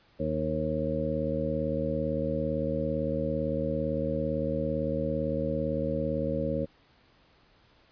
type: harmonic tone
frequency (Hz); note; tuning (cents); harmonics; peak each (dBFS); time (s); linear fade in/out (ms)
77.78; D#2; 0; 1 / 2 / 3 / 4 / 6 / 7; -37 / -34 / -34 / -36 / -35 / -31; 0.19-6.66; 20
effects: pink hiss -62 dBFS RMS until 7.91 s + resampled to 11025 Hz